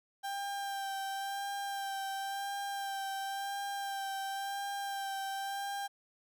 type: tone with vibrato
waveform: 35% pulse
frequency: 790 Hz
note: G5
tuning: 13 cents sharp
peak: -34 dBFS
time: 0.23-5.88 s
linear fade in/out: 20 ms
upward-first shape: sine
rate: 0.95 Hz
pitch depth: 21 cents each way
effects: none